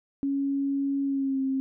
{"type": "tone with pitch glide", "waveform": "sine", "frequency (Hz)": [277.2, 267], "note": ["C#4", "C4"], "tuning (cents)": [0, 35], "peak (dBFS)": -24, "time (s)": [0.23, 1.6], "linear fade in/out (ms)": 0, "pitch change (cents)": -65, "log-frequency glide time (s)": [1.04, 1.41], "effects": []}